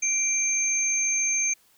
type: tone pair together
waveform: sine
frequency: 2349 / 6327 Hz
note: D7 / G8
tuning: 0 / +15 cents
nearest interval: octave + perfect fourth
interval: 1715 cents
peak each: -27 / -23 dBFS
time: 0.02-1.54 s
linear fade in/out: 10 ms
effects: white hiss -61 dBFS RMS until 1.77 s